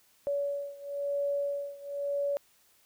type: beating tone pair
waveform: sine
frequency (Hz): 567 / 567.99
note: C#5 / C#5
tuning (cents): +39 / +42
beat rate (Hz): 0.99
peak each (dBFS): -32 / -34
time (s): 0.27-2.37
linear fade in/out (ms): 0
effects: white hiss -65 dBFS RMS until 2.85 s